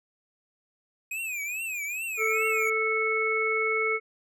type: tone with vibrato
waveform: square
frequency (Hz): 2489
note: D#7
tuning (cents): 0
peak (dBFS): -31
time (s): 1.11-2.7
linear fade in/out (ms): 5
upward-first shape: triangle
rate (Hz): 2.4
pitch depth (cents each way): 180
type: harmonic tone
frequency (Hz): 440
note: A4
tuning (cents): 0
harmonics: 1 / 3 / 5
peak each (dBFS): -28 / -31 / -26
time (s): 2.17-4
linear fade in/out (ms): 50
effects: none